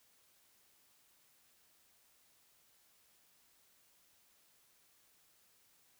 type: silence
effects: white hiss -70 dBFS RMS until 5.99 s